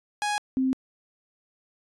sawtooth / sine tone pair in turn, 830.6 / 261.6 Hz, G#5 / C4, 0 / 0 cents, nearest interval octave + minor sixth, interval 2000 cents, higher first, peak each -21 dBFS, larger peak neither, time 0.22-0.38 / 0.57-0.73 s, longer neither, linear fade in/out 0 ms, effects resampled to 24000 Hz

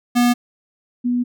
square / sine tone pair in turn, 242.6 / 244.6 Hz, B3 / B3, -31 / -16 cents, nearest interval unison, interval 15 cents, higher second, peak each -13 / -16 dBFS, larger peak first, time 0.15-0.34 / 1.04-1.24 s, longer second, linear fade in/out 20 ms, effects none

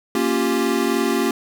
square chord, G half-diminished seventh, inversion first, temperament equal, 233.1 / 277.2 / 349.2 / 392 Hz, Bb3 / Db4 / F4 / G4, 0 / 0 / 0 / 0 cents, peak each -24 dBFS, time 0.15-1.31 s, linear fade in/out 2 ms, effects none

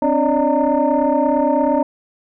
sine tone cluster, 262 / 291 / 572 / 609 / 916 Hz, C4 / D4 / D5 / D#5 / A#5, +2 / -16 / -46 / -37 / -31 cents, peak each -19 dBFS, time 0.02-1.83 s, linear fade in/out 5 ms, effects tanh soft clip ceiling -6 dBFS

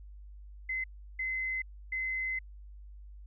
sine tone bursts at uneven times, 2051 Hz, C7, 35 cents flat, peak -31 dBFS, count 3, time 0.69-0.84 / 1.19-1.62 / 1.92-2.39 s, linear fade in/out 5 ms, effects added 50 Hz sine -46 dBFS peak until 3.26 s

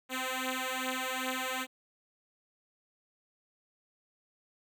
5% pulse beating tone pair, 257 / 259.5 Hz, C4 / C4, -31 / -14 cents, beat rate 2.5 Hz, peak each -24 dBFS, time 0.09-1.67 s, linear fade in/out 50 ms, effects none

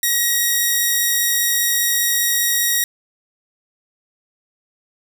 5% pulse tone, 1895 Hz, A#6, 28 cents sharp, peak -5 dBFS, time 0.03-2.84 s, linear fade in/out 2 ms, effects 7-bit

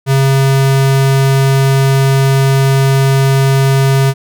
square tone, 135.5 Hz, C#3, 39 cents flat, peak -8 dBFS, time 0.06-4.14 s, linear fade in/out 50 ms, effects none

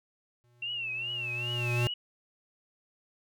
square tone with exponential growth, 120.7 Hz, B2, 39 cents flat, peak -25 dBFS, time 0.44-1.87 s, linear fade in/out 0 ms, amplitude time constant 310 ms
sine tone with vibrato, 2718 Hz, F7, 48 cents flat, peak -32 dBFS, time 0.62-1.94 s, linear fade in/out 5 ms, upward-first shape triangle, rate 2.5 Hz, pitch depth 140 cents each way
effects none

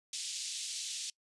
white band-pass noise, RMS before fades -40 dBFS, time 0.13-1.1 s, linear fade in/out 2 ms, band 3000 to 7900 Hz, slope 24 dB/octave, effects noise-tail reverb RT60 0.1 s tail -25 dB re dry + resampled to 24000 Hz

